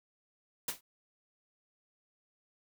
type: noise with exponential decay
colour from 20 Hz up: white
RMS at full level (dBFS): -30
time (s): 0.68-0.81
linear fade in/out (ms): 5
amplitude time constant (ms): 28
effects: none